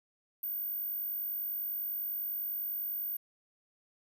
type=tone; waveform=sine; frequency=14450 Hz; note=A9; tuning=45 cents sharp; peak=-33 dBFS; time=0.43-3.17 s; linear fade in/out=5 ms; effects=none